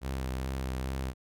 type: tone with vibrato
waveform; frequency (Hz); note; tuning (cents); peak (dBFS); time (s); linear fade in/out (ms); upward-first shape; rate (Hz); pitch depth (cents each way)
sawtooth; 65.41; C2; 0; -28; 0.01-1.14; 50; sine; 2.4; 31
effects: none